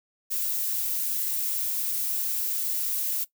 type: noise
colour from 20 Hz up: violet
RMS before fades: -28 dBFS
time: 0.3-3.25 s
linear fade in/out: 20 ms
effects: noise-tail reverb RT60 0.1 s tail -17 dB re dry